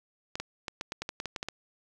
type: clicks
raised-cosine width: 0.2 ms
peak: -17 dBFS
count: 12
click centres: 0.355 / 0.4 / 0.682 / 0.811 / 0.921 / 1.02 / 1.091 / 1.201 / 1.257 / 1.362 / 1.429 / 1.486 s
effects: 9-bit